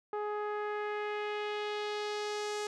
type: tone with low-pass filter sweep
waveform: sawtooth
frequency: 418.4 Hz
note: G#4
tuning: 13 cents sharp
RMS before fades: -36 dBFS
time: 0.13-2.67 s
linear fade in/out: 2 ms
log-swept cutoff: 1100 to 7300 Hz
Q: 1.5
effects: none